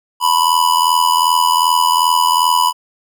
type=tone with amplitude modulation; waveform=square; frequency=989 Hz; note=B5; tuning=2 cents sharp; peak=-8 dBFS; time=0.2-2.73 s; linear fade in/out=50 ms; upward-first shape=sine; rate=82.6 Hz; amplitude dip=75%; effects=none